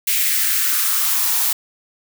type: noise with high-pass filter sweep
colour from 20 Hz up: blue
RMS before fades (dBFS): -18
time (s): 0.07-1.53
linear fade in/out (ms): 5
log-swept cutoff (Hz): 2200 to 790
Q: 2.6
effects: none